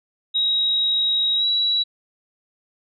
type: tone with pitch glide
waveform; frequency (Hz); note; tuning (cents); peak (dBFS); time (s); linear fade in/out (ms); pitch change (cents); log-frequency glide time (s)
sine; 3813 to 3907; A#7 to B7; +38 to -19; -17; 0.34-1.84; 20; +43; 1.36-1.46
effects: none